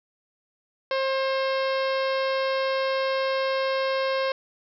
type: harmonic tone with a mistuned harmonic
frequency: 533 Hz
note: C5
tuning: 32 cents sharp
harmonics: 1 / 2 / 3 / 4 / 5 / 6 / 7 / 8 / 9 / 10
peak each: -24 / -30 / -34 / -36 / -38 / -40 / -41 / -42 / -43 / -44 dBFS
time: 0.91-4.32 s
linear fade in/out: 2 ms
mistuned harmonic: 7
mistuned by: +31 cents
effects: none